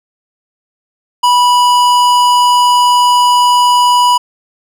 sine tone with tanh clipping, 981 Hz, B5, 12 cents flat, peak -8 dBFS, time 1.23-4.18 s, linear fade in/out 10 ms, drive 18 dB, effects none

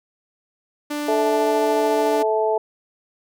sawtooth tone, 295 Hz, D4, 8 cents sharp, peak -20 dBFS, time 0.9-2.23 s, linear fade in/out 10 ms
harmonic tone, 217.8 Hz, A3, 17 cents flat, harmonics 2 / 3 / 4, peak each -20 / -22 / -23 dBFS, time 1.08-2.58 s, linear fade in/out 5 ms
effects none

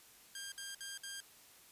10% pulse tone bursts, 1602 Hz, G6, 37 cents sharp, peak -35 dBFS, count 4, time 0.35-1.204 s, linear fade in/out 2 ms, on 170 ms, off 58 ms, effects white hiss -61 dBFS RMS until 1.71 s + resampled to 32000 Hz

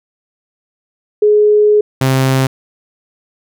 sine / sawtooth tone pair in turn, 420.1 / 132.32 Hz, G#4 / C3, +20 / +20 cents, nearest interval octave + minor sixth, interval 2000 cents, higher first, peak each -6 dBFS, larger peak neither, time 1.22-1.81 / 2.01-2.47 s, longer first, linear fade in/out 5 ms, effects none

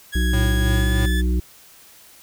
30% pulse tone with pitch glide, 1661.2 to 1731.7 Hz, G#6 to A6, 0 to -28 cents, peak -24 dBFS, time 0.12-1.22 s, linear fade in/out 20 ms, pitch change +72 cents, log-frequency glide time 0.62-1.02 s
harmonic tone, 61.2 Hz, B1, 15 cents flat, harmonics 1 / 3 / 5 / 6, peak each -17 / -27 / -30 / -33 dBFS, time 0.15-1.4 s, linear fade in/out 5 ms
square tone with tremolo, 110 Hz, A2, in tune, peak -21 dBFS, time 0.33-1.06 s, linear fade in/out 5 ms, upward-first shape sine, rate 3.1 Hz, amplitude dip 45%
effects white hiss -48 dBFS RMS until 2.22 s

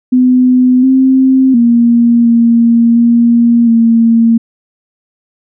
sine tone with pitch steps, 252.4 / 262.8 / 235.6 / 232.9 / 235.2 / 229.4 Hz, B3 / C4 / A#3 / A#3 / A#3 / A#3, +38 / +8 / +19 / -1 / +16 / -28 cents, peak -4 dBFS, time 0.12-4.38 s, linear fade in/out 10 ms, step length 710 ms, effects none

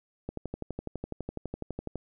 click train, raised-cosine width 2 ms, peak -21 dBFS, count 21, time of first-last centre 0.29-1.957 s, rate 12 Hz, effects none

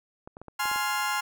clicks, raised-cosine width 1 ms, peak -28 dBFS, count 7, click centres 0.275 / 0.369 / 0.416 / 0.483 / 0.656 / 0.715 / 0.76 s
30% pulse chord, F minor, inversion first, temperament just, 838.1 / 1047.7 / 1396.9 Hz, Ab5 / C6 / F6, +16 / +2 / 0 cents, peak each -28 dBFS, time 0.59-1.21 s, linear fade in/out 10 ms
effects none

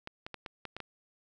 clicks, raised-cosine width 0.3 ms, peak -24 dBFS, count 7, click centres 0.074 / 0.265 / 0.343 / 0.462 / 0.653 / 0.766 / 0.803 s, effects none

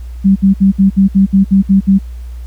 sine tone bursts, 194.3 Hz, G3, 15 cents flat, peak -4 dBFS, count 10, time 0.24-1.989 s, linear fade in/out 20 ms, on 120 ms, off 61 ms, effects added 60 Hz sine -23 dBFS peak until 2.46 s + pink hiss -48 dBFS RMS until 2.46 s

